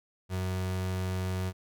35% pulse tone, 92.8 Hz, F#2, 6 cents sharp, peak -28 dBFS, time 0.29-1.53 s, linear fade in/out 50 ms, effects none

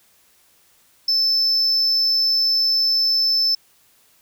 sine tone, 5274 Hz, E8, in tune, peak -13 dBFS, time 1.08-3.55 s, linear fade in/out 5 ms, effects tanh soft clip ceiling -14 dBFS + white hiss -57 dBFS RMS until 4.21 s

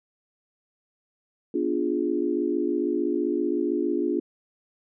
sine chord, B diminished seventh, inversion none, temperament equal, 246.9 / 293.7 / 349.2 / 415.3 Hz, B3 / D4 / F4 / Ab4, 0 / 0 / 0 / 0 cents, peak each -31 / -27 / -26 / -30 dBFS, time 1.54-4.2 s, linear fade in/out 5 ms, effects none

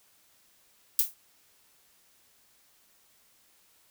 violet noise with exponential decay, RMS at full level -19 dBFS, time 0.99-1.14 s, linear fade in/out 1 ms, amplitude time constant 32 ms, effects white hiss -64 dBFS RMS until 3.9 s

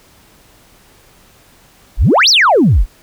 sine exponential two-way sweep, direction up then down, 30.58 to 6030 to 30.58 Hz, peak -5 dBFS, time 1.97-2.86 s, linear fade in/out 50 ms, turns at 2.29 s, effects tanh soft clip ceiling -2 dBFS + pink hiss -47 dBFS RMS until 3.02 s

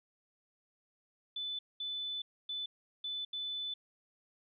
sine tone bursts at uneven times, 3500 Hz, A7, 10 cents flat, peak -36 dBFS, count 5, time 1.36-1.59 / 1.8-2.22 / 2.49-2.66 / 3.04-3.25 / 3.33-3.74 s, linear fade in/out 5 ms, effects none

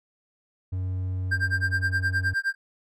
triangle tone, 92.5 Hz, F#2, in tune, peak -24 dBFS, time 0.72-2.34 s, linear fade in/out 10 ms
triangle tone with tremolo, 1587 Hz, G6, 21 cents sharp, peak -19 dBFS, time 1.31-2.55 s, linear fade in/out 10 ms, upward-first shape sine, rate 9.6 Hz, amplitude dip 100%
effects none

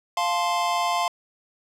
square chord, F major, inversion none, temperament equal with one note detuned, 698.5 / 874.4 / 1046.5 Hz, F5 / A5 / C6, 0 / -11 / 0 cents, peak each -26 / -29 / -26 dBFS, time 0.17-1.08 s, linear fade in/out 2 ms, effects low-pass 9000 Hz 12 dB/octave

